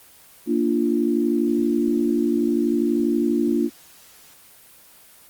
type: chord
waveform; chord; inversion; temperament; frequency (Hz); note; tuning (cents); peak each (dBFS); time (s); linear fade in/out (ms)
sine; Bb major; none; equal with one note detuned; 233.1 / 293.7 / 345.8; Bb3 / D4 / F4; 0 / 0 / -17; -22; 0.46-3.7; 50
effects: white hiss -49 dBFS RMS until 5.29 s + Opus 24 kbps